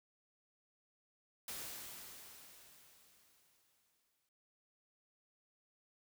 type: noise with exponential decay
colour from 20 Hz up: white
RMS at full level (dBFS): -44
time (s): 1.48-4.29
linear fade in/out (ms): 2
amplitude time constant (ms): 610
effects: none